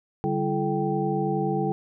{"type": "tone cluster", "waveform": "sine", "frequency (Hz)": [146, 195.6, 338.2, 430.4, 781], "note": ["D3", "G3", "E4", "A4", "G5"], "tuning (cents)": [-10, -4, 44, -38, -7], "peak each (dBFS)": -29, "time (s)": [0.24, 1.72], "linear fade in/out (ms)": 0, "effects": []}